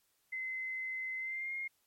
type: tone with pitch glide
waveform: sine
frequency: 2053 to 2134 Hz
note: C7 to C7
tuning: -33 to +34 cents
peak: -36 dBFS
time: 0.32-1.68 s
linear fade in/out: 10 ms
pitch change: +67 cents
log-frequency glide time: 1.18-1.53 s
effects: white hiss -75 dBFS RMS until 1.86 s + MP3 64 kbps